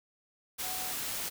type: tone in noise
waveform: sine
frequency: 744 Hz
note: F#5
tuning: 9 cents sharp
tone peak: -43 dBFS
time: 0.62-0.93 s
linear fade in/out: 20 ms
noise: white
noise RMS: -36 dBFS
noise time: 0.58-1.3 s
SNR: -10 dB
effects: none